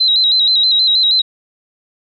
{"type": "tone with vibrato", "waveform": "sine", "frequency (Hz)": 3951, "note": "B7", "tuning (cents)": 0, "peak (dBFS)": -9, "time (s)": [0, 1.22], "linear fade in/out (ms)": 10, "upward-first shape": "square", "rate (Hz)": 6.3, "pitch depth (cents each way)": 53, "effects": []}